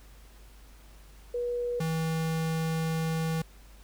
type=tone pair in turn; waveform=sine / square; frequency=484 / 161.52 Hz; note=B4 / E3; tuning=-35 / -35 cents; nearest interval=octave + perfect fifth; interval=1900 cents; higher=first; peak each=-28 dBFS; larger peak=neither; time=1.34-1.8 / 1.8-3.42 s; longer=second; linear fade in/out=5 ms; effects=added 50 Hz sine -50 dBFS peak until 3.83 s + pink hiss -58 dBFS RMS until 3.83 s